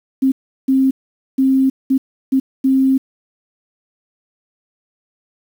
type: tone bursts at uneven times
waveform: sine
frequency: 265.7 Hz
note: C4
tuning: 27 cents sharp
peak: -10 dBFS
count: 6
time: 0.22-0.32 / 0.68-0.91 / 1.38-1.7 / 1.9-1.98 / 2.32-2.4 / 2.64-2.98 s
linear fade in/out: 10 ms
effects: 7-bit